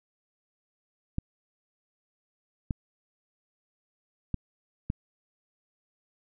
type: clicks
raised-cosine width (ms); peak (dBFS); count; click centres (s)
5; -16; 4; 1.184 / 2.708 / 4.343 / 4.901
effects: none